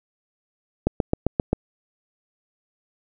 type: click train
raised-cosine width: 2 ms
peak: -5 dBFS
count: 6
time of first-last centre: 0.87-1.531 s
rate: 7.57 Hz
effects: none